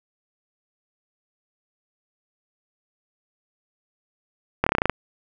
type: slowing click train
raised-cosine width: 0.5 ms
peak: -3 dBFS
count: 9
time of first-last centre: 4.64-4.896 s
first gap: 25 ms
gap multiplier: 1.07
effects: none